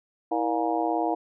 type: harmonic tone with a mistuned harmonic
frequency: 118.3 Hz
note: A#2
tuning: 26 cents sharp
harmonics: 3 / 4 / 5 / 6 / 7 / 8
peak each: -28 / -32 / -35 / -27 / -31 / -34 dBFS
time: 0.31-1.15 s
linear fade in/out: 10 ms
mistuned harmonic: 3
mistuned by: -150 cents
effects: none